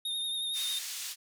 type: tone with vibrato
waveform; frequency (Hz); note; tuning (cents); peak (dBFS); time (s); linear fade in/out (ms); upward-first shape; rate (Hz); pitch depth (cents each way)
square; 3685; A#7; -21; -32; 0.05-0.79; 5; triangle; 11; 40
type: band-pass noise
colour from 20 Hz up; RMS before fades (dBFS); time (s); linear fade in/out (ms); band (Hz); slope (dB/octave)
pink; -39; 0.53-1.16; 50; 3400 to 12000; 12
effects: none